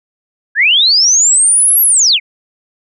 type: linear two-way sweep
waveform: sine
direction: up then down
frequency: 1568 to 11690 to 2026 Hz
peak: -6 dBFS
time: 0.55-2.2 s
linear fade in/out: 50 ms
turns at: 1.82 s
effects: none